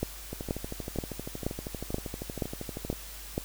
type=two click trains; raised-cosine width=2 ms; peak=-22 / -15 dBFS; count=34 / 8; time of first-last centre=0.33-2.928 / 0.03-3.379 s; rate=12.7 / 2.09 Hz; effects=added 50 Hz sine -45 dBFS peak until 3.44 s + white hiss -45 dBFS RMS until 3.44 s